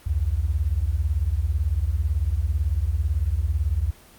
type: beating tone pair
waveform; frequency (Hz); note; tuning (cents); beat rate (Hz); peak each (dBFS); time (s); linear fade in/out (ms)
sine; 65.41 / 83.41; C2 / E2; 0 / +21; 18; -23; 0.06-3.91; 10
effects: pink hiss -50 dBFS RMS until 4.18 s + Opus 24 kbps